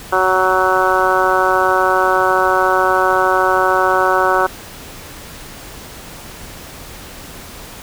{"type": "harmonic tone", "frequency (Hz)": 186.5, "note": "F#3", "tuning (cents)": 14, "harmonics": [2, 3, 4, 5, 6, 7, 8], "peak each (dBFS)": [-19, -19, -19, -19, -19, -19, -19], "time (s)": [0.12, 4.47], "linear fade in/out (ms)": 10, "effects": ["pink hiss -34 dBFS RMS until 7.82 s"]}